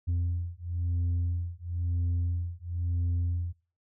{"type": "beating tone pair", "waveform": "sine", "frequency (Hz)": [86.3, 87.29], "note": ["F2", "F2"], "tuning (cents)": [-20, 0], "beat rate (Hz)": 0.99, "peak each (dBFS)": -28, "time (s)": [0.07, 3.53], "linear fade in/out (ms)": 20, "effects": ["noise-tail reverb RT60 0.4 s tail -24 dB re dry", "tanh soft clip ceiling -24 dBFS"]}